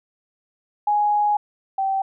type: tone pair in turn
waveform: sine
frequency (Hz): 832 / 775.1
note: G#5 / G5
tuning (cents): +3 / -20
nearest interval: minor second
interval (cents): 123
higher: first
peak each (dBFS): -16 / -19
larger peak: first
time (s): 0.87-1.37 / 1.78-2.02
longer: first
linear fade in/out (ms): 5
effects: none